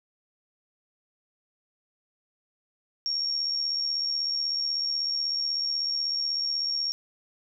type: tone with amplitude modulation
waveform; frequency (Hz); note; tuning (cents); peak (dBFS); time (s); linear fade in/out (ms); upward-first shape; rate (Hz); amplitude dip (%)
sine; 5540; F8; -15; -23; 3.06-6.92; 0; sine; 76.2; 55
effects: none